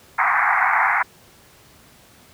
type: band-pass noise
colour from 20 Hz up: pink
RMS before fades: -18 dBFS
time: 0.18-1.03 s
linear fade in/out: 10 ms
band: 740 to 2200 Hz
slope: 96 dB/octave
effects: pink hiss -50 dBFS RMS until 2.33 s + high-pass 60 Hz 12 dB/octave